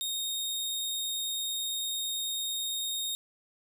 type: tone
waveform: sawtooth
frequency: 3709 Hz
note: A#7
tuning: 9 cents flat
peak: -28 dBFS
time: 0.01-3.15 s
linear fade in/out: 0 ms
effects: none

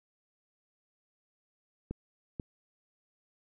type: clicks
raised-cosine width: 3 ms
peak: -23 dBFS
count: 2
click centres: 1.91 / 2.398 s
effects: none

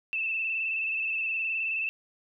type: tone with vibrato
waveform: sine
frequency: 2639 Hz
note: E7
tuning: 1 cent sharp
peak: -27 dBFS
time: 0.13-1.89 s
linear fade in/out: 0 ms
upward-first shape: square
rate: 19 Hz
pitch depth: 29 cents each way
effects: none

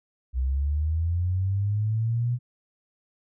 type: linear sweep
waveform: sine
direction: up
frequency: 61.74 to 123.47 Hz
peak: -22 dBFS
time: 0.33-2.39 s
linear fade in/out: 50 ms
effects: none

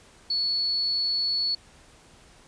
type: tone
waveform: sine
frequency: 4411 Hz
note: C#8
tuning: 9 cents flat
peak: -23 dBFS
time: 0.3-1.55 s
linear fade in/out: 5 ms
effects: pink hiss -54 dBFS RMS until 2.47 s + resampled to 22050 Hz

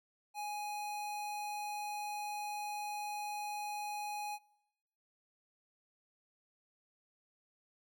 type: tone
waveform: square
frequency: 832 Hz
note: G#5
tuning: 3 cents sharp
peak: -39 dBFS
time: 0.34-4.39 s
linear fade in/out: 50 ms
effects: noise-tail reverb RT60 1.0 s tail -26 dB re dry

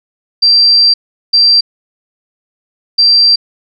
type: tone bursts at uneven times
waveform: sine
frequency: 4708 Hz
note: D8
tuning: 3 cents sharp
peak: -4 dBFS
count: 3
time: 0.42-0.94 / 1.33-1.61 / 2.98-3.36 s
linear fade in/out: 10 ms
effects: none

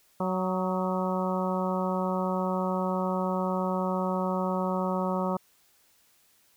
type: harmonic tone with a mistuned harmonic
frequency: 185.8 Hz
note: F#3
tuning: 7 cents sharp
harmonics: 1 / 2 / 3 / 4 / 5 / 6 / 7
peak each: -29 / -35 / -32 / -37 / -34 / -37 / -38 dBFS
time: 0.2-5.37 s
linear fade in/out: 5 ms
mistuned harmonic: 7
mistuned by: -38 cents
effects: white hiss -64 dBFS RMS until 6.56 s

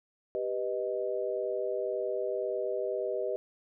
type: chord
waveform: sine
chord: G augmented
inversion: none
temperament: equal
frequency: 392 / 493.9 / 622.3 Hz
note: G4 / B4 / D#5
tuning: 0 / 0 / 0 cents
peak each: -34 dBFS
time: 0.35-3.36 s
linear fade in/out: 0 ms
effects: none

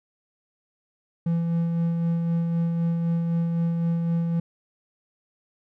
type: tone with tremolo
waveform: triangle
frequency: 168 Hz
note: E3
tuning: 33 cents sharp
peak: -18 dBFS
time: 1.26-4.4 s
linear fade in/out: 5 ms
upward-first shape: sine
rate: 3.9 Hz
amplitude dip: 30%
effects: none

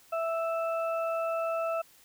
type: harmonic tone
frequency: 659.3 Hz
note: E5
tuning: in tune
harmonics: 1 / 2 / 4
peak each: -29 / -34 / -43 dBFS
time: 0.12-1.82 s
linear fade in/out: 10 ms
effects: white hiss -59 dBFS RMS until 2.04 s

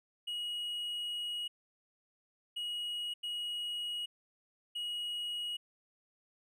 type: tone bursts at uneven times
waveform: triangle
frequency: 2900 Hz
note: F#7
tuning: 35 cents flat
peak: -34 dBFS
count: 4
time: 0.27-1.48 / 2.56-3.14 / 3.23-4.06 / 4.75-5.57 s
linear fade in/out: 10 ms
effects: none

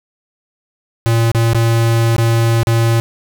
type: tone with dropouts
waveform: square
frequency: 115.1 Hz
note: A#2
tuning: 22 cents flat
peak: -11 dBFS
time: 1.06-3 s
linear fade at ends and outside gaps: 0 ms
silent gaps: 1.316-1.348 / 1.533-1.547 / 2.164-2.182 / 2.632-2.671 s
effects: none

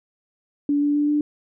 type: tone with pitch steps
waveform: sine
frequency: 288.4 / 290.9 / 293.4 / 296 Hz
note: D4 / D4 / D4 / D4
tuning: -31 / -16 / -2 / +14 cents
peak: -17 dBFS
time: 0.69-1.21 s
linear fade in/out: 2 ms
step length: 130 ms
effects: none

